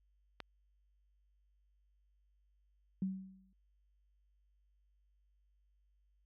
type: click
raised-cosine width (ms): 0.3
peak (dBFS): -27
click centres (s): 0.403
type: tone with exponential decay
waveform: sine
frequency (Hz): 190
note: F#3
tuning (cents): +46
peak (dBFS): -31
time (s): 3.02-3.53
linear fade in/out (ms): 2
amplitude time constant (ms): 110
effects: added 50 Hz sine -70 dBFS peak until 6.25 s